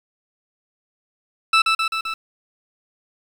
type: tone with echo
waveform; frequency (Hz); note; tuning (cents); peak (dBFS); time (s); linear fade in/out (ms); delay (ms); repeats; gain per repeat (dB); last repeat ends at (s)
20% pulse; 1318.5; E6; 0; -7; 1.53-1.62; 5; 130; 4; -3; 2.14
effects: low-pass 6000 Hz 12 dB/octave + 7-bit